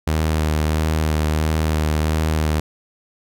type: tone with vibrato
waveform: sawtooth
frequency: 77.78 Hz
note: D#2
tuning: in tune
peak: -13 dBFS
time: 0.07-2.6 s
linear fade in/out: 5 ms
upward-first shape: sine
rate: 1.5 Hz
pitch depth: 21 cents each way
effects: none